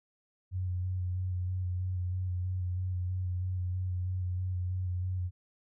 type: tone with vibrato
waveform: sine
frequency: 91.2 Hz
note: F#2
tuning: 24 cents flat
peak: -30 dBFS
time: 0.51-5.31 s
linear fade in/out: 50 ms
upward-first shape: square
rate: 3.1 Hz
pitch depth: 20 cents each way
effects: none